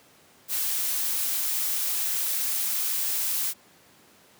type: noise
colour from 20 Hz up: blue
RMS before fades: -27 dBFS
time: 0.48-3.54 s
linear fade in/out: 50 ms
effects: pink hiss -56 dBFS RMS until 4.39 s + high-pass 150 Hz 12 dB/octave